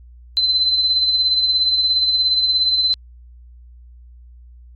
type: tone with tremolo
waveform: sine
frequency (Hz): 4058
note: B7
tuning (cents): +46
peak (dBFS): -12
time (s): 0.37-2.94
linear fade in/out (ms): 0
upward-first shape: sine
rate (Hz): 17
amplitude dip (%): 45
effects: added 60 Hz sine -40 dBFS peak until 4.75 s + AAC 48 kbps